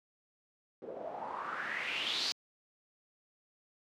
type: noise with low-pass filter sweep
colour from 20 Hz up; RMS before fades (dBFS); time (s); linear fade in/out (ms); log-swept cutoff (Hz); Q
white; -38; 0.82-2.32; 0; 440 to 4800; 5.2
effects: high-pass 200 Hz 12 dB/octave